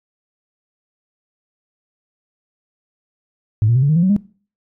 sine tone with pitch steps, 107.3 / 117.69 / 129.08 / 141.58 / 155.29 / 170.33 / 186.82 / 204.9 Hz, A2 / A#2 / C3 / C#3 / D#3 / F3 / F#3 / G#3, -43 / +17 / -23 / +37 / -3 / -43 / +17 / -23 cents, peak -10 dBFS, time 3.62-4.164 s, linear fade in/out 0 ms, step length 68 ms, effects noise-tail reverb RT60 0.4 s tail -21 dB re dry + tanh soft clip ceiling -6 dBFS

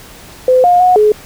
sine tone with pitch steps, 510 / 711 / 729 / 423.7 Hz, C5 / F5 / F#5 / G#4, -44 / +31 / -26 / +35 cents, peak -5 dBFS, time 0.48-1.12 s, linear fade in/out 2 ms, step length 160 ms, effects pink hiss -36 dBFS RMS until 1.25 s

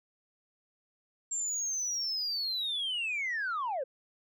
sine linear sweep, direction down, 7440 to 487.8 Hz, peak -29 dBFS, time 1.31-3.84 s, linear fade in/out 10 ms, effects tanh soft clip ceiling -28 dBFS

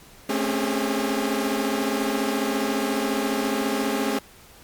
sawtooth tone cluster, 218.1 / 263.7 / 278.2 / 406.4 Hz, A3 / C4 / C#4 / G#4, -15 / +14 / +6 / -38 cents, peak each -24 dBFS, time 0.29-4.19 s, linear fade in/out 5 ms, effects pink hiss -49 dBFS RMS until 4.63 s + MP3 96 kbps

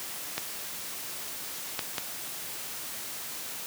clicks, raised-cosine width 0.2 ms, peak -11 dBFS, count 3, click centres 0.38 / 1.792 / 1.982 s, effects white hiss -38 dBFS RMS until 3.66 s + high-pass 100 Hz 12 dB/octave

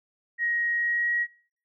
sine tone with pitch glide, 1886 to 1902.4 Hz, A#6 to A#6, +20 to +35 cents, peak -23 dBFS, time 0.38-1.27 s, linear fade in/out 50 ms, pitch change +15 cents, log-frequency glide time 0.73-1.14 s, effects noise-tail reverb RT60 0.6 s tail -25 dB re dry

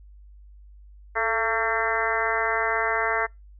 harmonic tone with a mistuned harmonic, 226 Hz, A3, 47 cents sharp, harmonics 2 / 3 / 4 / 5 / 6 / 7 / 8 / 9, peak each -30 / -30 / -30 / -30 / -30 / -30 / -30 / -30 dBFS, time 1.15-3.27 s, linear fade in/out 20 ms, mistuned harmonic 2, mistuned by -41 cents, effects noise-tail reverb RT60 0.2 s tail -25 dB re dry + added 50 Hz sine -45 dBFS peak until 3.59 s

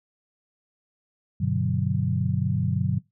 sine chord, G major seventh, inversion none, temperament equal, 98 / 123.47 / 146.83 / 185 Hz, G2 / B2 / D3 / F#3, 0 / 0 / 0 / 0 cents, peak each -27 / -27 / -27 / -27 dBFS, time 1.4-2.99 s, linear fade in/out 10 ms, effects noise-tail reverb RT60 0.2 s tail -21 dB re dry

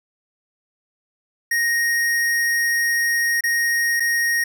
square tone with dropouts, 1868 Hz, A#6, 3 cents sharp, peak -18 dBFS, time 1.51-4.44 s, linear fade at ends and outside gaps 5 ms, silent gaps 3.408-3.437 / 3.998-4.003 s, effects none

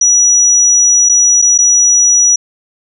sine tone with dropouts, 5850 Hz, F#8, 21 cents flat, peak -5 dBFS, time 0.01-2.36 s, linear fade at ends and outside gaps 5 ms, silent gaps 1.09-1.094 / 1.418-1.422 / 1.579-1.586 s, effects none

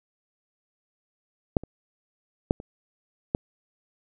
clicks, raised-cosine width 2 ms, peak -6 / -25 / -6 / -26 / -9 dBFS, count 5, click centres 1.568 / 1.636 / 2.509 / 2.601 / 3.349 s, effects none

